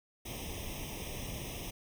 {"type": "noise with comb filter", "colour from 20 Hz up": "pink", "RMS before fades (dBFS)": -41, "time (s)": [0.25, 1.71], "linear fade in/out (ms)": 10, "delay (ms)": 0.34, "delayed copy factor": 1, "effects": []}